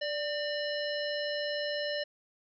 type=harmonic tone with a mistuned harmonic; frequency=587.3 Hz; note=D5; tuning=in tune; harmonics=1 / 3 / 5 / 7 / 9; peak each=-33 / -38 / -40 / -41 / -43 dBFS; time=0.01-2.04 s; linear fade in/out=10 ms; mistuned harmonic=3; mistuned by=+45 cents; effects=none